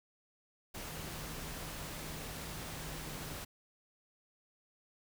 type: tone in noise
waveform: sine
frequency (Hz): 155.56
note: D#3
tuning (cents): 0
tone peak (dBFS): -50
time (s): 0.87-3.35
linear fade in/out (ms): 10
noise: pink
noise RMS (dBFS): -44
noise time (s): 0.74-3.45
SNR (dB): -9
effects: none